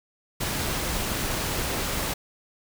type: noise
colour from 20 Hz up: pink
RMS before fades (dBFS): -28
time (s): 0.4-2.14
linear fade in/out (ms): 10
effects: none